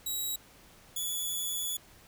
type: tone pair in turn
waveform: 10% pulse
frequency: 3863 / 3422 Hz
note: B7 / A7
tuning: -39 / -49 cents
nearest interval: major second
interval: 210 cents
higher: first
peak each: -24 dBFS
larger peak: neither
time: 0.06-0.36 / 0.96-1.77 s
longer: second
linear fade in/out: 5 ms
effects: pink hiss -57 dBFS RMS until 2.07 s